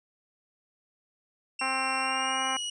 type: tone with pitch glide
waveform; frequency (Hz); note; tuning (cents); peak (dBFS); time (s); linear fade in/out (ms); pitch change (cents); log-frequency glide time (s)
sawtooth; 2733 to 2912; F7 to F#7; -38 to -28; -28; 1.59-2.7; 5; +110; 1.99-2.46
type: harmonic tone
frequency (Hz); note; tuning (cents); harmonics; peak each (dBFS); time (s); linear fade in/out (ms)
263.5; C4; +12; 1 / 2 / 3 / 4 / 5 / 6 / 7 / 8 / 9; -41 / -42 / -33 / -33 / -36 / -38 / -43 / -40 / -38; 1.61-2.57; 5
effects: resampled to 22050 Hz